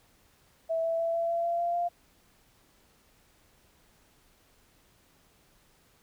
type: tone with pitch steps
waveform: sine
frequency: 655 / 660.7 / 666.4 / 672.2 / 678.1 / 684 / 690 / 696 Hz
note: E5 / E5 / E5 / E5 / E5 / F5 / F5 / F5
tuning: -11 / +4 / +19 / +34 / +49 / -36 / -21 / -6 cents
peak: -26 dBFS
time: 0.69-1.89 s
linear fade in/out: 20 ms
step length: 150 ms
effects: pink hiss -64 dBFS RMS until 6.02 s